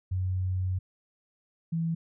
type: tone pair in turn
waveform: sine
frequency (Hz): 92.6 / 164.99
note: F#2 / E3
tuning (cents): +2 / +2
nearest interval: minor seventh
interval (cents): 1000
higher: second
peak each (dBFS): -26 / -26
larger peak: neither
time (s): 0.11-0.79 / 1.72-1.95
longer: first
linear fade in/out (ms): 10
effects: none